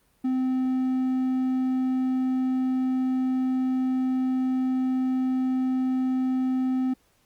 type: tone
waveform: triangle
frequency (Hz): 258.2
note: C4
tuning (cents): -23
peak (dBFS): -20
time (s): 0.24-6.94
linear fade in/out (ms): 10
effects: pink hiss -65 dBFS RMS until 7.25 s + Opus 32 kbps